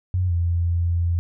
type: tone with pitch glide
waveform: sine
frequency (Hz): 91.3 to 85.68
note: F#2 to F2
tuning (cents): -23 to -33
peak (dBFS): -18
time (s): 0.14-1.19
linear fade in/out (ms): 0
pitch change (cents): -110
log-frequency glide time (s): 0.27-0.32
effects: none